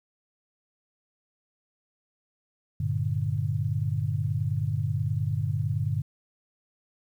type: chord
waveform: sine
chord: G minor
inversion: none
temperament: equal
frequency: 98 / 116.54 / 146.83 Hz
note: G2 / Bb2 / D3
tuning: 0 / 0 / 0 cents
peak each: -29 dBFS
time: 2.8-6.02 s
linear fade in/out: 5 ms
effects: 10-bit